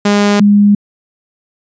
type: tone pair in turn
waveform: sawtooth / sine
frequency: 204.6 / 204.6 Hz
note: G#3 / G#3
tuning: -26 / -26 cents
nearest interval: unison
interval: 0 cents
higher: neither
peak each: -4 dBFS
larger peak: neither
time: 0.05-0.4 / 0.4-0.75 s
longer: neither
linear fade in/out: 5 ms
effects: resampled to 16000 Hz